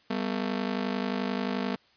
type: ring-modulated tone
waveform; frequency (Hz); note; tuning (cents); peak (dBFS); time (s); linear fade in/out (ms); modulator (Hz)
sawtooth; 222.7; A3; +21; -21; 0.1-1.76; 5; 25.7
effects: white hiss -62 dBFS RMS until 1.96 s + resampled to 11025 Hz